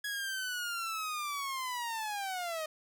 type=linear sweep; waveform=sawtooth; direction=down; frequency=1676 to 614 Hz; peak=-31 dBFS; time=0.04-2.66 s; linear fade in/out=5 ms; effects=none